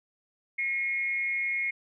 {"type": "tone with amplitude modulation", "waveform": "sine", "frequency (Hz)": 2163, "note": "C#7", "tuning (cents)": -43, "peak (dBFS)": -24, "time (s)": [0.58, 1.71], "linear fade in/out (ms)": 10, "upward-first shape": "sine", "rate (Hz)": 251, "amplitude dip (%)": 55, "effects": []}